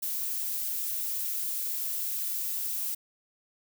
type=noise; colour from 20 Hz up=violet; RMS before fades=-32 dBFS; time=0.02-2.95 s; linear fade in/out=10 ms; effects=none